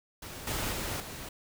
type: noise with level steps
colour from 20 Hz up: pink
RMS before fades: -43 / -33 / -35 / -42 dBFS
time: 0.22-1.29 s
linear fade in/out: 5 ms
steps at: 0.47 / 0.72 / 1 s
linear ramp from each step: 2 ms
effects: none